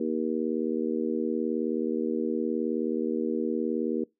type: harmonic tone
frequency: 79.1 Hz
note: D#2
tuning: 29 cents sharp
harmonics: 3 / 4 / 5 / 6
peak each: -30 / -31 / -32 / -33 dBFS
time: 0-4.04 s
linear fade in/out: 5 ms
effects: noise-tail reverb RT60 0.2 s tail -23 dB re dry